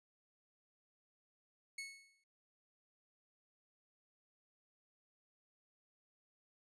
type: tone with exponential decay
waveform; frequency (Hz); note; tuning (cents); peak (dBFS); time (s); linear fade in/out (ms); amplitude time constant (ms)
sawtooth; 2200; C#7; -14; -38; 1.78-2.24; 5; 100
effects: resampled to 24000 Hz